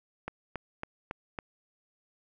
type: click train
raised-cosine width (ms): 0.5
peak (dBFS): -20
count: 5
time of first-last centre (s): 0.28-1.388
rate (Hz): 3.61
effects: none